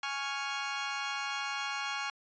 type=chord; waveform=20% pulse; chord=Db major; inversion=second; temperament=equal; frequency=830.6 / 1108.7 / 1396.9 Hz; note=Ab5 / Db6 / F6; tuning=0 / 0 / 0 cents; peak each=-33 dBFS; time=0.03-2.1 s; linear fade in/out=2 ms; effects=resampled to 16000 Hz